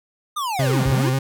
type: linear two-way sweep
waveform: square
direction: down then up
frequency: 1244.5 to 40.54 to 387.6 Hz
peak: -23 dBFS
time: 0.36-1.1 s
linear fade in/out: 10 ms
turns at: 0.88 s
type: tone with vibrato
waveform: 40% pulse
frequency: 132.1 Hz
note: C3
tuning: 17 cents sharp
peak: -17 dBFS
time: 0.59-1.19 s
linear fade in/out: 5 ms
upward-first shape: square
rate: 7.4 Hz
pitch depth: 34 cents each way
effects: none